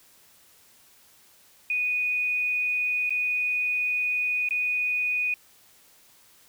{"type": "tone with dropouts", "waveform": "sine", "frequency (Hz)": 2477, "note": "D#7", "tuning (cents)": -8, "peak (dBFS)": -23, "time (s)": [1.7, 5.34], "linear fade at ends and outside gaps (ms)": 2, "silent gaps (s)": [[3.095, 3.105], [4.488, 4.508]], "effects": ["white hiss -57 dBFS RMS until 6.48 s"]}